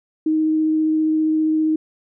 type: tone with vibrato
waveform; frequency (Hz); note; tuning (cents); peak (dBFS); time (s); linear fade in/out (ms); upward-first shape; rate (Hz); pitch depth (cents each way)
sine; 313.1; D#4; +11; -15; 0.26-1.76; 5; triangle; 15; 10
effects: none

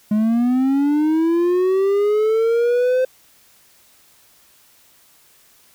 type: linear sweep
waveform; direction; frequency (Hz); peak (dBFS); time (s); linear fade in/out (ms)
triangle; up; 207.9 to 518; -12; 0.11-3.05; 5
effects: white hiss -53 dBFS RMS until 5.74 s

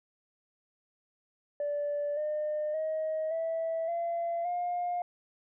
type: tone with pitch steps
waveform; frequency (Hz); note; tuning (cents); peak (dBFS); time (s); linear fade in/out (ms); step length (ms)
sine; 582 / 605.3 / 629.6 / 654.8 / 681 / 708.3; D5 / D#5 / D#5 / E5 / F5 / F5; -16 / -48 / +20 / -12 / -44 / +24; -28; 1.6-5.02; 2; 570
effects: tanh soft clip ceiling -26 dBFS

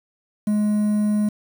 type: tone with quantisation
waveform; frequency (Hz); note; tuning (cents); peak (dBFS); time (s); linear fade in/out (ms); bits
triangle; 210; G#3; +19; -15; 0.47-1.29; 5; 7
effects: none

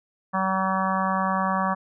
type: harmonic tone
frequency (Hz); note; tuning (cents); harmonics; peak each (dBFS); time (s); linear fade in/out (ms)
190; F#3; +46; 1 / 3 / 4 / 5 / 6 / 7 / 8 / 9; -27 / -32 / -29 / -29 / -26 / -36 / -37 / -34; 0.33-1.75; 20
effects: none

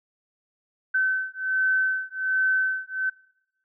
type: beating tone pair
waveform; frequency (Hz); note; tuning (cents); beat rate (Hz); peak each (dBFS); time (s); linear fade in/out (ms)
sine; 1529 / 1530.3; G6 / G6; -44 / -42; 1.3; -25; 0.94-3.1; 10
effects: noise-tail reverb RT60 0.9 s tail -24 dB re dry

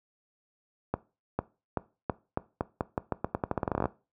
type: accelerating click train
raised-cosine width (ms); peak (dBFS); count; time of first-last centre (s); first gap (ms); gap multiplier
1; -13; 23; 0.94-3.856; 450; 0.85
effects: noise-tail reverb RT60 0.3 s tail -19 dB re dry + high-pass 60 Hz 12 dB/octave

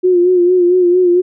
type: tone with vibrato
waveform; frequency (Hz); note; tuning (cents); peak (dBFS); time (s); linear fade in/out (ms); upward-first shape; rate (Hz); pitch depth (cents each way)
sine; 358.3; F4; +44; -7; 0.03-1.22; 20; sine; 4.4; 48
effects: none

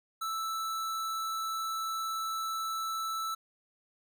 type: tone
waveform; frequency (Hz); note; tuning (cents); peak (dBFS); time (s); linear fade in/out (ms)
square; 1318.5; E6; 0; -33; 0.21-3.35; 10
effects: none

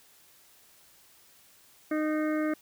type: harmonic tone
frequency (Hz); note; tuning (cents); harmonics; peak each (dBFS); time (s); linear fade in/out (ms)
307.6; D#4; -20; 1 / 2 / 4 / 5 / 6 / 7; -27 / -33 / -39 / -41 / -43 / -44; 1.91-2.54; 5
effects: white hiss -59 dBFS RMS until 2.61 s

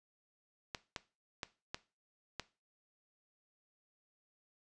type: clicks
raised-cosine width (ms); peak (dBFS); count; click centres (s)
0.2; -21; 5; 0.748 / 0.962 / 1.432 / 1.745 / 2.397
effects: noise-tail reverb RT60 0.3 s tail -17 dB re dry + resampled to 22050 Hz

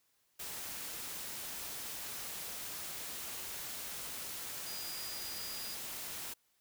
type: tone in noise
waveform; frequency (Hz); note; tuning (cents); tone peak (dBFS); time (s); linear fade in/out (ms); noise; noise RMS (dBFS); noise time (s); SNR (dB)
sine; 4882; D#8; -34; -45; 4.66-5.75; 10; white; -43; 0.39-6.34; -5
effects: white hiss -75 dBFS RMS until 6.6 s

